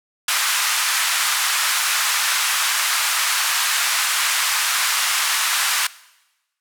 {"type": "band-pass noise", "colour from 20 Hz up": "pink", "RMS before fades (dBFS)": -20, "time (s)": [0.28, 5.87], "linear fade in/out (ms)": 5, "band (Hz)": [1100, 13000], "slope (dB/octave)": 24, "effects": ["noise-tail reverb RT60 1.0 s tail -20 dB re dry"]}